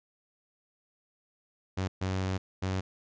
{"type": "tone bursts at uneven times", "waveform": "sawtooth", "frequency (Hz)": 94.2, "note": "F#2", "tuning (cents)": 32, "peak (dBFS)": -25, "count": 3, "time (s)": [[1.77, 1.88], [2.01, 2.38], [2.62, 2.81]], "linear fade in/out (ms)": 10, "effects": ["resampled to 16000 Hz"]}